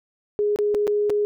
sine tone with dropouts, 415.3 Hz, G#4, in tune, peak -18 dBFS, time 0.39-1.25 s, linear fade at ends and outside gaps 0 ms, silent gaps 0.56-0.588 / 0.744-0.748 / 0.87-0.877 / 1.097-1.102 s, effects none

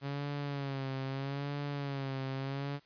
sawtooth tone with vibrato, 138.59 Hz, C#3, in tune, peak -31 dBFS, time 0.01-2.8 s, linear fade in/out 50 ms, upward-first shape sine, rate 0.78 Hz, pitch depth 65 cents each way, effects white hiss -65 dBFS RMS until 2.85 s + resampled to 11025 Hz

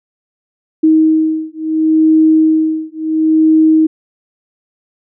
sine beating tone pair, 315.4 / 316.12 Hz, D#4 / D#4, +24 / +28 cents, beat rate 0.72 Hz, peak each -11 dBFS, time 0.83-3.87 s, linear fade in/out 10 ms, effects none

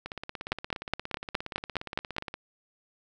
two click trains, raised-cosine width 0.3 ms, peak -10 / -20 dBFS, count 9 / 40, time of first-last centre 0.52-2.183 / 0.06-2.341 s, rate 4.81 / 17.1 Hz, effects none

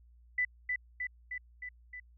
sine tone with echo, 1991 Hz, B6, 14 cents sharp, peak -27 dBFS, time 0.38-0.45 s, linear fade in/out 5 ms, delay 310 ms, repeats 5, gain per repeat -3 dB, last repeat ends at 2 s, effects added 59 Hz sine -57 dBFS peak until 2.17 s

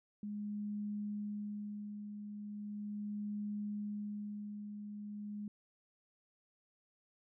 sine tone with tremolo, 207.5 Hz, G#3, 1 cent flat, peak -37 dBFS, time 0.23-5.48 s, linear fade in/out 2 ms, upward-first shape sine, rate 0.38 Hz, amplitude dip 50%, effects none

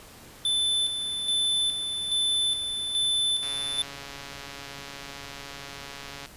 square tone with tremolo, 3520 Hz, A7, in tune, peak -23 dBFS, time 0.45-3.82 s, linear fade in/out 2 ms, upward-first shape square, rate 1.2 Hz, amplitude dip 50%
click train, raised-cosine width 0.2 ms, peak -22 dBFS, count 397, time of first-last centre 3.43-6.259 s, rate 140 Hz
effects pink hiss -48 dBFS RMS until 6.36 s + resampled to 32000 Hz

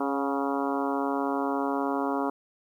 harmonic tone with a mistuned harmonic, 138.59 Hz, C#3, in tune, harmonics 2 / 3 / 4 / 5 / 6 / 7 / 8 / 9 / 10, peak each -29 / -33 / -36 / -34 / -36 / -34 / -37 / -39 / -41 dBFS, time 0-2.3 s, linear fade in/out 5 ms, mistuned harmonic 5, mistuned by +37 cents, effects 10-bit

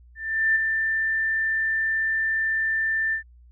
sine tone with ADSR envelope, 1781 Hz, A6, 21 cents sharp, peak -16 dBFS, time 0.15-3.23 s, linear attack 410 ms, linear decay 5 ms, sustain -5 dB, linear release 100 ms, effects added 60 Hz sine -48 dBFS peak until 3.51 s

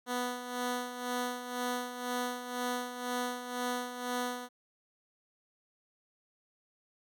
10% pulse tone with tremolo, 246.9 Hz, B3, in tune, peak -23 dBFS, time 0.06-4.49 s, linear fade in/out 50 ms, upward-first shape sine, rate 2 Hz, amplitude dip 65%, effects none

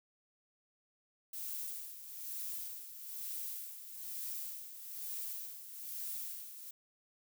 violet noise with tremolo, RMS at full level -41 dBFS, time 1.33-6.71 s, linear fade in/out 5 ms, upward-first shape sine, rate 1.1 Hz, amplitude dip 65%, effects none

